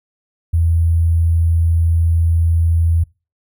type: tone with sample-and-hold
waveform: sine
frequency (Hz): 83.1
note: E2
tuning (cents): +15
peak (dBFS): -11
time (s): 0.53-3.04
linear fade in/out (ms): 10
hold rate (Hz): 11025
effects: noise-tail reverb RT60 0.3 s tail -25 dB re dry